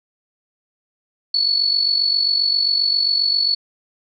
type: tone with amplitude modulation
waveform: sine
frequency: 4421 Hz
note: C#8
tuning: 5 cents flat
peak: -12 dBFS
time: 1.34-3.55 s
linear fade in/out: 5 ms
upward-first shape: sine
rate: 47.5 Hz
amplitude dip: 65%
effects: none